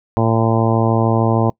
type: harmonic tone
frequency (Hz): 113.3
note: A#2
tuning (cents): -49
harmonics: 1 / 2 / 3 / 4 / 5 / 6 / 7 / 8 / 9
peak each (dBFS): -16 / -19 / -21 / -22 / -23 / -24 / -24 / -25 / -26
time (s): 0.17-1.5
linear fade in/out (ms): 0
effects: noise-tail reverb RT60 0.1 s tail -24 dB re dry